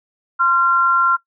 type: tone pair together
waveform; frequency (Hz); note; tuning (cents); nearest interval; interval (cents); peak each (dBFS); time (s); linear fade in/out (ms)
sine; 1046.5 / 1375.8; C6 / F6; 0 / -26; perfect fourth; 474; -19 / -12; 0.39-1.17; 20
effects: noise-tail reverb RT60 0.1 s tail -19 dB re dry